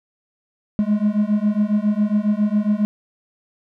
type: beating tone pair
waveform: triangle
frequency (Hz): 205.7 / 213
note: G#3 / G#3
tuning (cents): -16 / +44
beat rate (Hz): 7.3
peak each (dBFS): -17 / -17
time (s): 0.79-2.85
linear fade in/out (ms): 0
effects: none